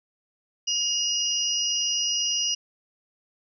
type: tone cluster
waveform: sine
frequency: 2858 / 5030 / 5780 Hz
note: F7 / D#8 / F#8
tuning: +39 / +18 / -41 cents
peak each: -27 / -28 / -27 dBFS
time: 0.67-2.55 s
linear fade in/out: 10 ms
effects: none